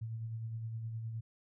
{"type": "tone with tremolo", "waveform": "sine", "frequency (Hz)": 112.9, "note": "A2", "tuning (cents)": 45, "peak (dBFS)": -36, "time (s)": [0.01, 1.21], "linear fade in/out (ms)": 10, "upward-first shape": "sine", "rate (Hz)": 9.7, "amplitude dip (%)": 35, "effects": []}